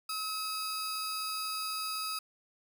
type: tone pair together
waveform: sawtooth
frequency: 1284 / 4845 Hz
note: E6 / D#8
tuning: -46 / -47 cents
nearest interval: octave + major seventh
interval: 2299 cents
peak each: -33 / -34 dBFS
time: 0.09-2.19 s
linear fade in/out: 5 ms
effects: none